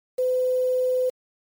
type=tone with quantisation; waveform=sine; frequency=507 Hz; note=B4; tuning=45 cents sharp; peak=-19 dBFS; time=0.18-1.1 s; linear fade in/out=10 ms; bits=7; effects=MP3 96 kbps